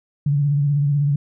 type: tone with vibrato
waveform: sine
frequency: 143.8 Hz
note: D3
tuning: 36 cents flat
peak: -15 dBFS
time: 0.26-1.16 s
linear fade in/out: 5 ms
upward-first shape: sine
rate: 16 Hz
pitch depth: 52 cents each way
effects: none